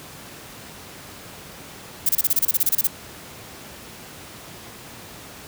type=noise bursts; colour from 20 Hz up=violet; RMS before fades=-18 dBFS; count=14; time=2.06-2.872 s; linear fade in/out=5 ms; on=32 ms; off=28 ms; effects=pink hiss -40 dBFS RMS until 5.47 s + high-pass 80 Hz 12 dB/octave